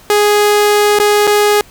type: tone with dropouts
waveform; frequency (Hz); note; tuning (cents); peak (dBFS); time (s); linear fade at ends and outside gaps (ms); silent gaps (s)
sawtooth; 415.3; G#4; 0; -4; 0.1-1.61; 1; 0.988-0.999 / 1.27-1.275
effects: pink hiss -42 dBFS RMS until 1.7 s